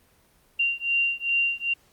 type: beating tone pair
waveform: sine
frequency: 2769 / 2771.5 Hz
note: F7 / F7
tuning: -15 / -14 cents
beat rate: 2.5 Hz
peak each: -25 / -25 dBFS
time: 0.59-1.74 s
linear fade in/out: 10 ms
effects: pink hiss -61 dBFS RMS until 1.92 s + Opus 32 kbps